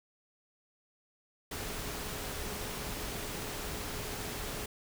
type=tone in noise; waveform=sine; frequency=421.3 Hz; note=G#4; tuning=25 cents sharp; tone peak=-48 dBFS; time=1.51-4.66 s; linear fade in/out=5 ms; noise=pink; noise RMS=-39 dBFS; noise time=1.51-4.66 s; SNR=-12 dB; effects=none